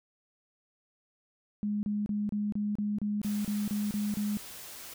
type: tone bursts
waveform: sine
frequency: 207.7 Hz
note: G#3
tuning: in tune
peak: -28 dBFS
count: 12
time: 1.63-4.371 s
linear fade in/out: 0 ms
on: 200 ms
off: 31 ms
type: noise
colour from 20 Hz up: white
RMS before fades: -45 dBFS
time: 3.23-4.94 s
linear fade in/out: 5 ms
effects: none